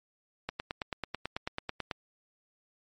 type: click train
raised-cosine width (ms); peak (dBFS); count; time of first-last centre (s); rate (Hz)
0.3; -17; 14; 0.49-1.912; 9.14
effects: MP3 48 kbps